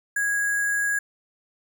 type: tone with sample-and-hold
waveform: sine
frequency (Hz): 1652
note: G#6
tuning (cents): -10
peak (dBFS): -21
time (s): 0.16-0.99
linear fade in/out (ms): 5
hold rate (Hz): 8820
effects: none